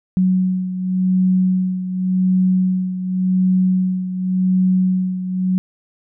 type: beating tone pair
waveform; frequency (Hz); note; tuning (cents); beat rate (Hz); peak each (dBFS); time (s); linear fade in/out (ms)
sine; 185 / 185.89; F#3 / F#3; 0 / +8; 0.89; -15 / -21; 0.17-5.58; 0
effects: none